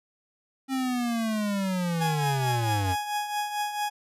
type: linear sweep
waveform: square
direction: down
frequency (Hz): 268.8 to 88.4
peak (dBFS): -26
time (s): 0.68-2.96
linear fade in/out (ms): 50
type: tone with tremolo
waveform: 40% pulse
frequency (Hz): 833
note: G#5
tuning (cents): +5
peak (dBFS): -24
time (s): 2-3.9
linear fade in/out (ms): 20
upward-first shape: triangle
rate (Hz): 4.5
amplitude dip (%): 65
effects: resampled to 32000 Hz